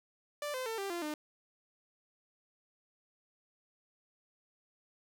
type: tone with pitch steps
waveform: sawtooth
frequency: 587.3 / 514.2 / 450.3 / 394.2 / 345.2 / 302.3 Hz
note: D5 / C5 / A4 / G4 / F4 / D#4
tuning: 0 / -30 / +40 / +10 / -20 / -50 cents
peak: -32 dBFS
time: 0.42-1.14 s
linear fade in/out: 2 ms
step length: 120 ms
effects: none